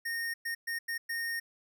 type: tone bursts at uneven times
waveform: square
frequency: 1845 Hz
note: A#6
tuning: 18 cents flat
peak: -33 dBFS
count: 5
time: 0.05-0.34 / 0.45-0.55 / 0.67-0.79 / 0.88-0.98 / 1.09-1.4 s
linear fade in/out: 10 ms
effects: none